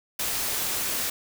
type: noise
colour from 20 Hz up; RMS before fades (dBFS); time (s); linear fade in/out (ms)
white; -28; 0.19-1.1; 5
effects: none